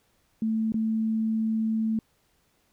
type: tone with dropouts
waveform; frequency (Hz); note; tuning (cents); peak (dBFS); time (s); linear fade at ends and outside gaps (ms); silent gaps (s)
sine; 221.2; A3; +9; -23; 0.42-1.99; 2; 0.721-0.742
effects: pink hiss -68 dBFS RMS until 2.72 s